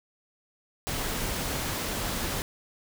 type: noise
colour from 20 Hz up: pink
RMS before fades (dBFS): -31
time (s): 0.87-2.42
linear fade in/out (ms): 0
effects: none